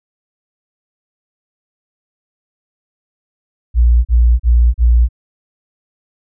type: tone bursts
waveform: sine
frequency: 59.2 Hz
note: A#1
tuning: 27 cents sharp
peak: -6 dBFS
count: 4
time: 3.74-5.088 s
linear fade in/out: 50 ms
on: 310 ms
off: 36 ms
effects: none